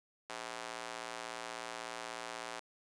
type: tone with high-pass filter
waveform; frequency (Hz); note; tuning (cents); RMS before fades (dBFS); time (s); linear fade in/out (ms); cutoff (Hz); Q
square; 58.2; A#1; -2; -44; 0.29-2.6; 10; 720; 0.85
effects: resampled to 22050 Hz + 10-bit